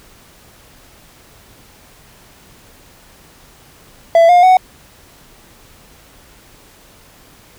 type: tone with pitch steps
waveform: triangle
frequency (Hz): 668 / 710 / 743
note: E5 / F5 / F#5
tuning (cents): +23 / +28 / +7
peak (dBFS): -3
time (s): 4.15-4.57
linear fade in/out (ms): 2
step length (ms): 140
effects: pink hiss -45 dBFS RMS until 7.58 s